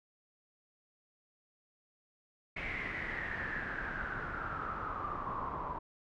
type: noise with low-pass filter sweep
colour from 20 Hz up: pink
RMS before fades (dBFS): -39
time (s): 2.56-5.79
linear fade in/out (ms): 10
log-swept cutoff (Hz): 2200 to 1000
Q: 8.8
effects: none